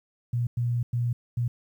sine tone bursts at uneven times, 120 Hz, B2, 49 cents flat, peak -23 dBFS, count 4, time 0.33-0.47 / 0.57-0.83 / 0.93-1.13 / 1.37-1.48 s, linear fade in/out 5 ms, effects 10-bit

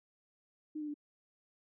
sine tone with pitch steps, 306.2 / 299.9 / 293.7 Hz, D#4 / D4 / D4, -28 / +36 / 0 cents, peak -37 dBFS, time 0.75-0.942 s, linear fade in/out 10 ms, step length 64 ms, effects none

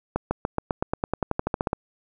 accelerating click train, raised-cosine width 1 ms, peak -9 dBFS, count 17, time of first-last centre 0.16-1.731 s, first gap 150 ms, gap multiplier 0.94, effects none

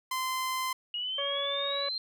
sawtooth tone, 1035 Hz, C6, 19 cents flat, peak -26 dBFS, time 0.11-0.73 s, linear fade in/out 5 ms
sine exponential sweep, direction up, 2872 to 4189 Hz, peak -31 dBFS, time 0.94-1.98 s, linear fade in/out 2 ms
harmonic tone, 562 Hz, C#5, 24 cents sharp, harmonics 1 / 2 / 3 / 4 / 5 / 6, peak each -34 / -38 / -43 / -43 / -51 / -55 dBFS, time 1.18-1.89 s, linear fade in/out 5 ms
effects none

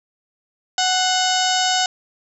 harmonic tone with a mistuned harmonic, 742 Hz, F#5, 5 cents sharp, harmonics 1 / 2 / 3 / 4 / 5 / 6 / 7 / 8 / 9 / 10, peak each -20 / -25 / -33 / -24 / -26 / -28 / -26 / -30 / -29 / -29 dBFS, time 0.78-1.86 s, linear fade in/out 2 ms, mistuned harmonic 3, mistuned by -73 cents, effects none

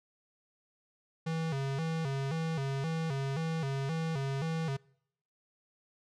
square tone with vibrato, 148.9 Hz, D3, 24 cents sharp, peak -32 dBFS, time 1.26-4.77 s, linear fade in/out 10 ms, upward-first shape square, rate 1.9 Hz, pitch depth 150 cents each way, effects noise-tail reverb RT60 0.7 s tail -25 dB re dry + low-pass 6000 Hz 12 dB/octave

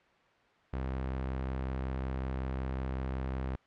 sawtooth tone, 65.41 Hz, C2, in tune, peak -29 dBFS, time 0.73-3.56 s, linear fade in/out 5 ms, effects white hiss -64 dBFS RMS until 3.66 s + low-pass 2000 Hz 12 dB/octave

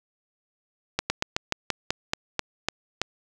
slowing click train, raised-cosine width 0.2 ms, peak -6 dBFS, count 11, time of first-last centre 0.99-3.016 s, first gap 110 ms, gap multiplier 1.13, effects none

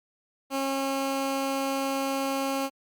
15% pulse tone, 271.7 Hz, C#4, 35 cents flat, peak -20 dBFS, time 0.5-2.7 s, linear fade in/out 50 ms, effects Opus 48 kbps

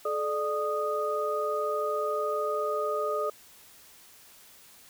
sine tone cluster, 429.6 / 596 / 1239 Hz, A4 / D5 / D#6, -41 / +25 / -8 cents, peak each -31 dBFS, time 0.05-3.3 s, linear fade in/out 5 ms, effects white hiss -54 dBFS RMS until 4.89 s

